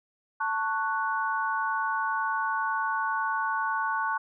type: chord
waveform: sine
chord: F# minor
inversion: first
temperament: just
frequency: 888 / 1110 / 1480 Hz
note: A5 / C#6 / F#6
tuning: +16 / +2 / 0 cents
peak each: -30 dBFS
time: 0.4-4.18 s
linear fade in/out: 10 ms
effects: none